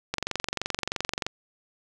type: click train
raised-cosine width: 0.2 ms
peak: -10 dBFS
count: 27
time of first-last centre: 0.14-1.266 s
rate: 23.1 Hz
effects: none